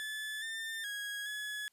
30% pulse tone with pitch steps, 1732 / 1798 / 1652 / 1696 Hz, A6 / A6 / G#6 / G#6, -28 / +37 / -10 / +36 cents, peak -35 dBFS, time 0-1.68 s, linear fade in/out 0 ms, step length 420 ms, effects white hiss -75 dBFS RMS until 1.72 s + resampled to 32000 Hz

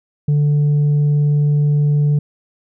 sine tone with tanh clipping, 146.83 Hz, D3, in tune, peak -12 dBFS, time 0.28-2.19 s, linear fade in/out 5 ms, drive 2 dB, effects none

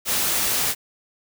white noise, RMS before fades -22 dBFS, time 0.05-0.75 s, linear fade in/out 50 ms, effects none

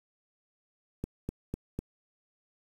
click train, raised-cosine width 3 ms, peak -20 dBFS, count 4, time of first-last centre 1.04-1.79 s, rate 4 Hz, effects 8-bit

